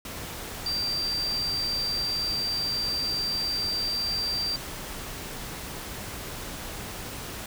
sine tone in noise, 4699 Hz, D8, in tune, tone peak -26 dBFS, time 0.66-4.56 s, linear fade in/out 2 ms, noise pink, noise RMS -37 dBFS, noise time 0.05-7.46 s, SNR +8 dB, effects none

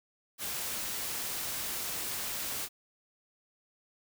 white noise, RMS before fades -36 dBFS, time 0.38-2.69 s, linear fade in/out 50 ms, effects none

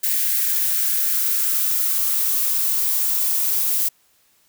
violet noise with high-pass filter sweep, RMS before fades -20 dBFS, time 0.03-3.89 s, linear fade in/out 10 ms, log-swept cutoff 1800 to 760 Hz, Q 3, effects white hiss -60 dBFS RMS until 4.48 s

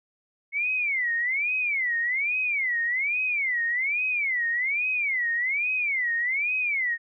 sine tone with vibrato, 2166 Hz, C#7, 41 cents flat, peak -23 dBFS, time 0.52-6.98 s, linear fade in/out 50 ms, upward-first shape sine, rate 1.2 Hz, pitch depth 270 cents each way, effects none

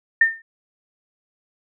sine tone with exponential decay, 1811 Hz, A6, 49 cents sharp, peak -8 dBFS, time 0.21-0.42 s, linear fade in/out 5 ms, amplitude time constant 45 ms, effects none

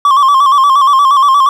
triangle tone with vibrato, 1104 Hz, C#6, 7 cents flat, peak -3 dBFS, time 0.05-1.49 s, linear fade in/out 2 ms, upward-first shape square, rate 8.5 Hz, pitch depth 68 cents each way, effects 7-bit

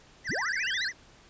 square tone with vibrato, 1760 Hz, A6, in tune, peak -30 dBFS, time 0.24-0.93 s, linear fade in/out 50 ms, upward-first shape sine, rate 14 Hz, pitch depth 250 cents each way
sine linear sweep, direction up, 65.41 to 4367 Hz, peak -32 dBFS, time 0.29-0.88 s, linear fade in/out 5 ms
effects pink hiss -56 dBFS RMS until 1.29 s + resampled to 16000 Hz

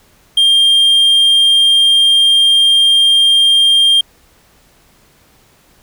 triangle tone, 3200 Hz, G7, 35 cents sharp, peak -5 dBFS, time 0.37-4.01 s, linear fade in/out 5 ms, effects pink hiss -50 dBFS RMS until 5.82 s

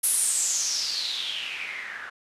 blue noise with low-pass filter sweep, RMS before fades -28 dBFS, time 0.03-2.1 s, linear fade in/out 10 ms, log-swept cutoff 11000 to 1500 Hz, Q 6.3, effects resampled to 32000 Hz

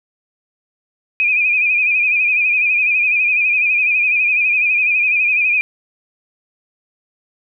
sine tone with vibrato, 2463 Hz, D#7, 18 cents flat, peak -12 dBFS, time 1.2-5.61 s, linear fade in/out 0 ms, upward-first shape sine, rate 12 Hz, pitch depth 62 cents each way, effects none

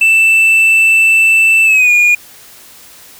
triangle tone with pitch glide, 2655 to 2435 Hz, E7 to D#7, +12 to -38 cents, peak -4 dBFS, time 0.01-2.15 s, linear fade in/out 5 ms, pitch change -150 cents, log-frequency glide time 1.64-1.91 s, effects white hiss -38 dBFS RMS until 3.19 s

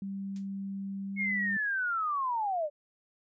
sine tone with pitch glide, 196 to 199.2 Hz, G3 to G3, 0 to +28 cents, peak -34 dBFS, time 0.02-1.57 s, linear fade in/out 2 ms, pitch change +28 cents, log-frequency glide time 1.06-1.35 s
blue noise with exponential decay, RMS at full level -46 dBFS, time 0.36-0.48 s, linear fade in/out 1 ms, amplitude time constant 26 ms
sine linear sweep, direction down, 2188 to 570 Hz, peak -28 dBFS, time 1.16-2.7 s, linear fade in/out 50 ms
effects resampled to 16000 Hz

